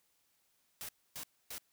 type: noise bursts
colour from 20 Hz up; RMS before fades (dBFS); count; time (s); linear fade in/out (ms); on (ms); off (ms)
white; -44; 3; 0.81-1.581; 0; 77; 270
effects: white hiss -75 dBFS RMS until 1.72 s